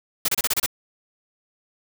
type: noise bursts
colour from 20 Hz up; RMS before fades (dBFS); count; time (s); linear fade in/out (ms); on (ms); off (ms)
white; -21; 7; 0.25-0.662; 5; 34; 29
effects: none